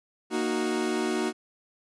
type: chord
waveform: 40% pulse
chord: D# minor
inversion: second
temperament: equal with one note detuned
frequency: 233.1 / 309.3 / 370 Hz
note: A#3 / D#4 / F#4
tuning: 0 / -10 / 0 cents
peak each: -30 / -30 / -28 dBFS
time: 0.3-1.33 s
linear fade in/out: 50 ms
effects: resampled to 24000 Hz